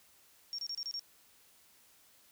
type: tone bursts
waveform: sine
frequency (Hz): 5540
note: F8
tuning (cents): -15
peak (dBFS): -36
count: 6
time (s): 0.53-0.994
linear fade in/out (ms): 0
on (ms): 54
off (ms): 28
effects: white hiss -64 dBFS RMS until 2.31 s